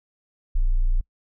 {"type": "tone", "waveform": "sine", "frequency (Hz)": 29.87, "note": "A#0", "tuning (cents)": 43, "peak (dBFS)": -15, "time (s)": [0.55, 1.01], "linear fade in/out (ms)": 10, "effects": ["noise-tail reverb RT60 0.1 s tail -25 dB re dry", "tanh soft clip ceiling -14 dBFS"]}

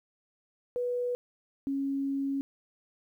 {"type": "tone pair in turn", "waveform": "sine", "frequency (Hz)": [490.3, 275.2], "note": ["B4", "C#4"], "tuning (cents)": [-13, -12], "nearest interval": "minor seventh", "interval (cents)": 999, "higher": "first", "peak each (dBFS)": [-28, -28], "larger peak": "neither", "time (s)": [[0.76, 1.15], [1.67, 2.41]], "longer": "second", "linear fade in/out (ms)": 0, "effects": ["11-bit"]}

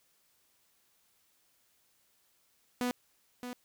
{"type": "tone with echo", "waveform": "sawtooth", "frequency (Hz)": 246.9, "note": "B3", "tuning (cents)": 0, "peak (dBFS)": -26, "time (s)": [2.81, 2.91], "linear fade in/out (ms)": 0, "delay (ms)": 620, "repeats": 1, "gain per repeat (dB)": -9, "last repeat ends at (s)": 3.53, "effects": ["white hiss -71 dBFS RMS until 3.64 s"]}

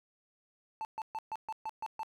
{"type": "tone bursts", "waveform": "triangle", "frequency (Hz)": 880, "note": "A5", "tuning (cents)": 0, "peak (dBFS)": -33, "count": 8, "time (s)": [0.81, 2.032], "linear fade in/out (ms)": 0, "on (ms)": 39, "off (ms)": 130, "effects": []}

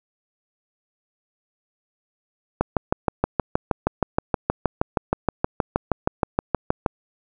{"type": "click train", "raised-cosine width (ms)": 1, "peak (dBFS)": -4, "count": 28, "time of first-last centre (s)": [2.61, 6.862], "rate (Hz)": 6.35, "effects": []}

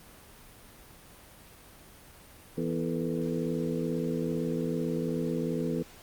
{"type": "harmonic tone with a mistuned harmonic", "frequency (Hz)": 82.41, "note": "E2", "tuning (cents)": 0, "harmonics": [2, 3, 4, 5, 6], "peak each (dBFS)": [-33, -33, -36, -35, -37], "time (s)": [2.57, 5.83], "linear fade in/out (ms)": 10, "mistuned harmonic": 5, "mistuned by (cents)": 100, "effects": ["pink hiss -52 dBFS RMS until 6.02 s", "Opus 32 kbps"]}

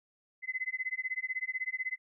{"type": "tone with tremolo", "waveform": "sine", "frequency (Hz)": 2036, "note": "C7", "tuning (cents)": -48, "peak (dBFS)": -29, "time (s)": [0.42, 1.98], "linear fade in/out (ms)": 50, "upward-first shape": "sine", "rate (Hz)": 16, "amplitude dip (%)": 100, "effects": []}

